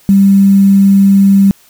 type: tone with quantisation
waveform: sine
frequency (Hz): 196.8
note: G3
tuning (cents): +7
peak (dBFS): -3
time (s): 0.09-1.51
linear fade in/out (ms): 0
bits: 5
effects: white hiss -46 dBFS RMS until 1.69 s